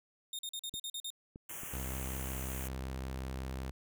sawtooth tone bursts, 3668 Hz, A#7, 29 cents flat, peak -35 dBFS, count 8, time 0.33-1.103 s, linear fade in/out 2 ms, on 59 ms, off 43 ms
clicks, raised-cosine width 3 ms, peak -34 dBFS, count 3, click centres 0.74 / 1.359 / 1.634 s
white band-stop noise, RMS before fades -44 dBFS, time 1.49-2.68 s, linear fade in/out 5 ms, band 3200 to 6000 Hz, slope 96 dB/octave
sawtooth tone, 65.41 Hz, C2, in tune, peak -34 dBFS, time 1.73-3.71 s, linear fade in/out 5 ms
effects none

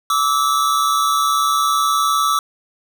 square tone pair together, 1160.2 / 1300 Hz, D6 / E6, -21 / -24 cents, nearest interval major second, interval 197 cents, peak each -18 dBFS, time 0.1-2.39 s, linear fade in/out 2 ms, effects none

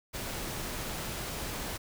pink noise, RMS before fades -37 dBFS, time 0.13-1.78 s, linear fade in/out 20 ms, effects none

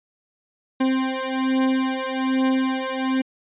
40% pulse beating tone pair, 261.6 / 262.8 Hz, C4 / C4, 0 / +8 cents, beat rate 1.2 Hz, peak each -22 dBFS, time 0.8-3.22 s, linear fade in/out 10 ms, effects resampled to 8000 Hz

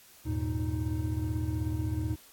triangle tone cluster, 79 / 101.6 / 117.7 / 311.4 Hz, D#2 / G#2 / A#2 / D#4, +27 / -38 / +17 / +2 cents, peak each -31 / -33 / -32 / -34 dBFS, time 0.25-2.16 s, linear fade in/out 20 ms, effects white hiss -56 dBFS RMS until 2.32 s + AAC 64 kbps

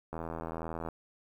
click train, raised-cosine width 1 ms, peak -24 dBFS, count 63, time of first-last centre 0.13-0.887 s, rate 81.9 Hz, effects 10-bit

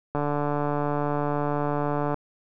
click train, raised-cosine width 1 ms, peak -13 dBFS, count 292, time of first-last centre 0.15-2.143 s, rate 146 Hz, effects none

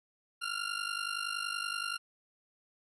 20% pulse ring-modulated tone, 1393 Hz, F6, 5 cents flat, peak -26 dBFS, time 0.41-1.98 s, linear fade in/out 20 ms, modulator 25.3 Hz, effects resampled to 24000 Hz

